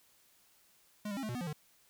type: tone with pitch steps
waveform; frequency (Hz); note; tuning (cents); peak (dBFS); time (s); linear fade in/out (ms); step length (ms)
square; 209.3 / 200.2 / 270.9 / 216.2 / 121.7 / 247.4 / 174.7 / 151; G#3 / G3 / C#4 / A3 / B2 / B3 / F3 / D3; +14 / +37 / -40 / -30 / -25 / +3 / +1 / +48; -37; 1.05-1.53; 5; 60
effects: white hiss -67 dBFS RMS until 1.89 s